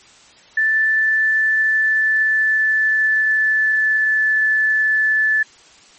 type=tone with pitch glide; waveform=sine; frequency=1760 to 1741.8 Hz; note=A6 to A6; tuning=0 to -18 cents; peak=-13 dBFS; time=0.57-5.43 s; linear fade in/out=5 ms; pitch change=-18 cents; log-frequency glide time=0.78-4.19 s; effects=white hiss -47 dBFS RMS until 5.98 s + MP3 32 kbps